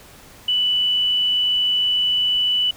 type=tone; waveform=sine; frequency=2973 Hz; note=F#7; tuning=8 cents sharp; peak=-16 dBFS; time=0.48-2.71 s; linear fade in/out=5 ms; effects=pink hiss -45 dBFS RMS until 2.76 s